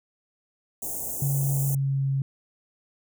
white band-stop noise, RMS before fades -32 dBFS, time 0.82-1.75 s, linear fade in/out 5 ms, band 820 to 6600 Hz, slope 48 dB/octave
sine tone with pitch glide, 138.59 to 136.13 Hz, C#3 to C#3, 0 to -31 cents, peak -22 dBFS, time 1.22-2.22 s, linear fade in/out 2 ms, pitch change -31 cents, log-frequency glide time 1.38-2.11 s
effects none

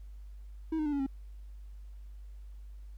triangle tone with pitch steps, 320 / 306.8 / 294.1 / 282 / 270.3 Hz, D#4 / D#4 / D4 / C#4 / C#4, +49 / -24 / +3 / +30 / -44 cents, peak -27 dBFS, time 0.72-1.065 s, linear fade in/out 5 ms, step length 69 ms, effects added 50 Hz sine -44 dBFS peak until 2.97 s + pink hiss -72 dBFS RMS until 2.97 s

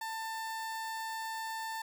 30% pulse tone, 892 Hz, A5, 23 cents sharp, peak -34 dBFS, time 0.01-1.82 s, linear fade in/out 5 ms, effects none

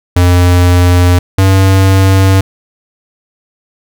square tone pair in turn, 88.9 / 95.95 Hz, F2 / G2, +31 / -37 cents, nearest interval minor second, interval 132 cents, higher second, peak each -5 dBFS, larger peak neither, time 0.16-1.19 / 1.38-2.41 s, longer neither, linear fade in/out 5 ms, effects none

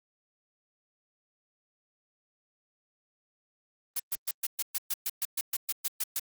blue noise bursts, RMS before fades -30 dBFS, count 15, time 3.96-6.195 s, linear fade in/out 5 ms, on 37 ms, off 120 ms, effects Opus 32 kbps

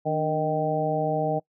harmonic tone with a mistuned harmonic, 155.56 Hz, D#3, in tune, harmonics 1 / 2 / 3 / 4 / 5, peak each -29 / -32 / -29 / -27 / -28 dBFS, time 0.05-1.4 s, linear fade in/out 20 ms, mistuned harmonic 2, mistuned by -78 cents, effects noise-tail reverb RT60 0.1 s tail -23 dB re dry

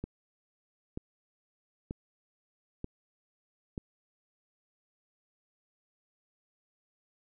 click train, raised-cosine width 3 ms, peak -23 dBFS, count 5, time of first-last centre 0.04-3.778 s, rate 1.07 Hz, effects none

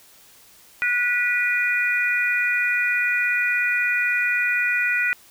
harmonic tone, 488.2 Hz, B4, 20 cents flat, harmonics 3 / 4 / 5, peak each -23 / -23 / -23 dBFS, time 0.82-5.13 s, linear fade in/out 0 ms, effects white hiss -51 dBFS RMS until 5.3 s

